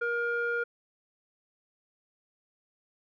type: tone with low-pass filter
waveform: square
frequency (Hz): 472.3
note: A#4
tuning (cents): +23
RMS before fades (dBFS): -30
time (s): 0.01-0.64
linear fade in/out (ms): 10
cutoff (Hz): 1600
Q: 9.5
effects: none